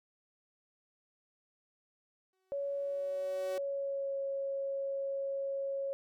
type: tone with exponential growth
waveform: sawtooth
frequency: 376 Hz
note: F#4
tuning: 28 cents sharp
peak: -36 dBFS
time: 2.33-3.58 s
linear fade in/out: 2 ms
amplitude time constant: 270 ms
type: tone with pitch glide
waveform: sine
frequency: 561 to 549.5 Hz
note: C#5 to C#5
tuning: +21 to -15 cents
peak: -33 dBFS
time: 2.52-5.93 s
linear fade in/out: 0 ms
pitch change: -36 cents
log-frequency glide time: 3.41-4.16 s
effects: none